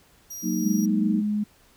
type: tone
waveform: sawtooth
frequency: 5730 Hz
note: F8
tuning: 44 cents sharp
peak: -32 dBFS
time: 0.3-0.86 s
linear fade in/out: 10 ms
type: chord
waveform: sine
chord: D# minor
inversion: first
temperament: equal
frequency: 185 / 233.1 / 311.1 Hz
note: F#3 / A#3 / D#4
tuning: 0 / 0 / 0 cents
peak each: -27 dBFS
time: 0.42-1.23 s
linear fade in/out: 50 ms
type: tone with pitch glide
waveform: sine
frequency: 207.7 to 209.4 Hz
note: G#3 to G#3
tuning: 0 to +15 cents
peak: -22 dBFS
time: 0.63-1.44 s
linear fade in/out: 10 ms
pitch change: +15 cents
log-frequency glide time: 0.87-1.11 s
effects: pink hiss -58 dBFS RMS until 1.76 s